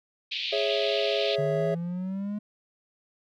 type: band-pass noise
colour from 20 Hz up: white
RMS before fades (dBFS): -32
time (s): 0.31-1.36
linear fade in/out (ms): 10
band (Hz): 2400 to 4100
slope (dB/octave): 48
type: chord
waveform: triangle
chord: C# minor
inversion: second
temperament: equal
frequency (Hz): 415.3 / 554.4 / 659.3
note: G#4 / C#5 / E5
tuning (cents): 0 / 0 / 0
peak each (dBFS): -27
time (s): 0.52-1.75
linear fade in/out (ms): 10
type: exponential sweep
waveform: triangle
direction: up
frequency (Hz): 146.3 to 210.9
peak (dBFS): -27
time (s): 1.38-2.39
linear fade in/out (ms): 10
effects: none